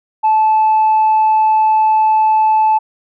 sine tone, 870 Hz, A5, 20 cents flat, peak -7 dBFS, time 0.23-2.79 s, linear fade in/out 20 ms, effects tanh soft clip ceiling -6 dBFS

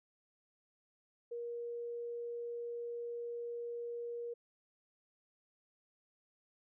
sine tone, 473.5 Hz, A#4, 27 cents sharp, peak -39 dBFS, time 1.31-4.34 s, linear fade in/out 10 ms, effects none

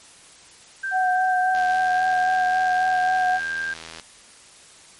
sine tone with pitch glide, 1569 to 1590.9 Hz, G6 to G6, +1 to +25 cents, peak -24 dBFS, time 0.83-3.74 s, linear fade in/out 10 ms, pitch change +24 cents, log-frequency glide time 1.75-1.99 s
sine tone with vibrato, 740 Hz, F#5, in tune, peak -18 dBFS, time 0.91-3.4 s, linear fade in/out 50 ms, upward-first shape sine, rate 3.7 Hz, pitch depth 16 cents each way
click train, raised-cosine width 0.2 ms, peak -19 dBFS, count 200, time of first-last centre 1.55-3.998 s, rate 81.3 Hz
effects white hiss -48 dBFS RMS until 4.99 s + MP3 48 kbps

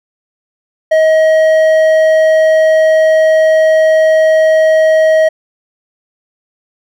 sine tone with hard clipping, 633 Hz, D#5, 30 cents sharp, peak -7 dBFS, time 0.91-5.29 s, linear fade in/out 10 ms, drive 6 dB, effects none

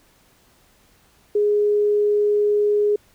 sine tone, 415.3 Hz, G#4, in tune, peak -15 dBFS, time 1.35-2.96 s, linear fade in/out 5 ms, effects pink hiss -57 dBFS RMS until 3.14 s

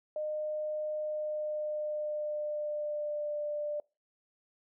sine tone with pitch glide, 610 to 593.3 Hz, D#5 to D5, -34 to +18 cents, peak -32 dBFS, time 0.16-3.8 s, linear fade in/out 2 ms, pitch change -48 cents, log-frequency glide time 0.98-3.37 s, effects noise-tail reverb RT60 0.3 s tail -25 dB re dry

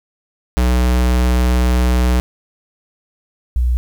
square / sine tone pair in turn, 61.74 / 61.21 Hz, B1 / B1, 0 / -15 cents, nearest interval unison, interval 15 cents, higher first, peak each -12 dBFS, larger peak neither, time 0.57-2.2 / 3.56-3.77 s, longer first, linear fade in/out 0 ms, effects 8-bit

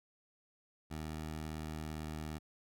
15% pulse tone with pitch glide, 77.9 to 77.32 Hz, D#2 to D#2, +3 to -10 cents, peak -34 dBFS, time 0.9-2.39 s, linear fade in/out 20 ms, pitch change -13 cents, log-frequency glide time 1.57-2.17 s, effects none

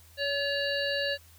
harmonic tone with a mistuned harmonic, 563 Hz, C#5, 27 cents sharp, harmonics 1 / 3 / 5 / 7 / 8, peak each -31 / -32 / -35 / -36 / -37 dBFS, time 0.17-1.18 s, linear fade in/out 50 ms, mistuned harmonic 3, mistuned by +23 cents, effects added 82 Hz sine -55 dBFS peak until 1.38 s + white hiss -58 dBFS RMS until 1.38 s

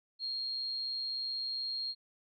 sine tone, 4241 Hz, C8, 23 cents sharp, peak -34 dBFS, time 0.19-1.95 s, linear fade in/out 50 ms, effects none

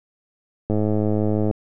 click train, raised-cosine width 2 ms, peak -9 dBFS, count 87, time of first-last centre 0.7-1.511 s, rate 106 Hz, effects none

